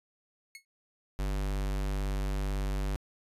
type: tone with exponential decay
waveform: sawtooth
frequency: 2182 Hz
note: C#7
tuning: 28 cents flat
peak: -37 dBFS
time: 0.55-0.65 s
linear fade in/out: 1 ms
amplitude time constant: 20 ms
type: tone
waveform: square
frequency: 49 Hz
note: G1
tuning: in tune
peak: -30 dBFS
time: 1.19-2.96 s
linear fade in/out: 0 ms
effects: resampled to 32000 Hz